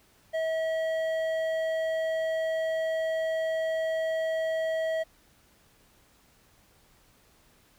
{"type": "tone with hard clipping", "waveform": "triangle", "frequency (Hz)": 644, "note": "E5", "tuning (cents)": -41, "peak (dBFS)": -28, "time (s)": [0.33, 5.04], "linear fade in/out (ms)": 20, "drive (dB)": 12, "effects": ["pink hiss -62 dBFS RMS until 7.78 s"]}